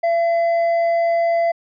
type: tone with hard clipping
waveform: sine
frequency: 676 Hz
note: E5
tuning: 43 cents sharp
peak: -16 dBFS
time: 0.03-1.52 s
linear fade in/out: 10 ms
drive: 4 dB
effects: resampled to 11025 Hz